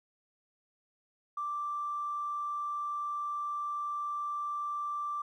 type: tone with tanh clipping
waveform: triangle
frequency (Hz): 1174.7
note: D6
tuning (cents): 0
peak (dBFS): -32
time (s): 1.37-5.22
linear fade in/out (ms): 5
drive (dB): 2
effects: none